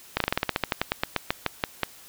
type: slowing click train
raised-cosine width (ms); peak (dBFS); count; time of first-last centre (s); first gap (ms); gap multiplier
0.3; -6; 19; 0.17-1.833; 33; 1.11
effects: white hiss -49 dBFS RMS until 2.08 s